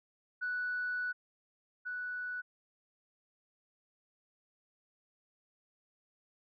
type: tone pair in turn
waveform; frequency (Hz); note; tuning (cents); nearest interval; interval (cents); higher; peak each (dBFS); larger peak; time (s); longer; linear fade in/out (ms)
sine; 1480 / 1480; F#6 / F#6; 0 / 0; unison; 0; neither; -32 / -36; first; 0.41-1.13 / 1.85-2.42; first; 20
effects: tanh soft clip ceiling -28 dBFS